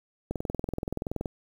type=click train; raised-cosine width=2 ms; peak=-17 dBFS; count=21; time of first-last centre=0.31-1.258 s; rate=21.1 Hz; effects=8-bit